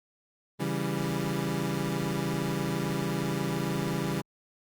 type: chord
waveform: 25% pulse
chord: C# diminished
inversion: none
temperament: equal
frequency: 138.59 / 164.81 / 196 Hz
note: C#3 / E3 / G3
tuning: 0 / 0 / 0 cents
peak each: -29 dBFS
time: 0.59-4.22 s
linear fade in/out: 20 ms
effects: Opus 32 kbps